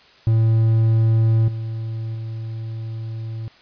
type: tone with level steps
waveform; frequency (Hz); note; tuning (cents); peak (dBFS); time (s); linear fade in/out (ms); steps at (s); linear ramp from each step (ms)
triangle; 112.5; A2; +39; -11 / -22 / -24; 0.27-3.48; 0; 1.48 / 2.15; 2
effects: white hiss -50 dBFS RMS until 3.61 s + resampled to 11025 Hz